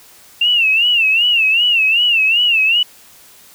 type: tone with vibrato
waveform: sine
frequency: 2741 Hz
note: F7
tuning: 33 cents flat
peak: -10 dBFS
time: 0.41-2.83 s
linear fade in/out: 5 ms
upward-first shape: sine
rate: 2.6 Hz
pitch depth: 130 cents each way
effects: white hiss -44 dBFS RMS until 3.54 s